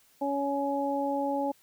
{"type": "harmonic tone", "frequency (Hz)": 280.1, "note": "C#4", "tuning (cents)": 18, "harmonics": [1, 2, 3], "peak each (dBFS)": [-31, -31, -31], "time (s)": [0.21, 1.52], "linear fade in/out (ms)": 10, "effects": ["white hiss -63 dBFS RMS until 1.62 s"]}